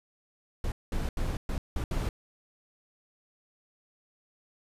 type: noise bursts at uneven times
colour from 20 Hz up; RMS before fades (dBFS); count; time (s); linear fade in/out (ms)
brown; -30; 6; 0.64-0.72 / 0.92-1.09 / 1.17-1.37 / 1.49-1.58 / 1.76-1.84 / 1.91-2.09; 2
effects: resampled to 32000 Hz